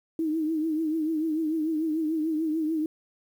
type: tone with vibrato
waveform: sine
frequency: 315.6 Hz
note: D#4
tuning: 25 cents sharp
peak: -24 dBFS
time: 0.19-2.86 s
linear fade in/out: 2 ms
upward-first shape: triangle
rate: 6.8 Hz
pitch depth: 83 cents each way
effects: 9-bit